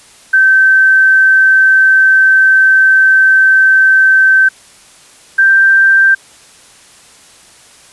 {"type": "tone pair in turn", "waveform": "sine", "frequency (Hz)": [1547, 1571.3], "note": ["G6", "G6"], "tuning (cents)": [-23, 4], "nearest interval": "unison", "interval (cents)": 27, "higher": "second", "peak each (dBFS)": -4, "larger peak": "neither", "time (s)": [[0.33, 4.49], [5.38, 6.15]], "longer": "first", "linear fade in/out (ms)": 10, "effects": ["white hiss -41 dBFS RMS until 7.92 s", "resampled to 24000 Hz"]}